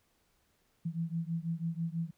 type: beating tone pair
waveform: sine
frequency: 163.5 / 169.6 Hz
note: E3 / E3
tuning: -14 / +50 cents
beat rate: 6.1 Hz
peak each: -35 / -36 dBFS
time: 0.85-2.11 s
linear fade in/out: 10 ms
effects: pink hiss -73 dBFS RMS until 2.17 s